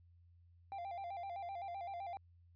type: tone with vibrato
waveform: triangle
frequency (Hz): 740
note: F#5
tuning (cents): 0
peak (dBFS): -40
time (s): 0.72-2.17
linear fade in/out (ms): 0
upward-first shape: square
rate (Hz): 7.8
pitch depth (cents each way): 110
effects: added 86 Hz sine -62 dBFS peak until 2.55 s + resampled to 11025 Hz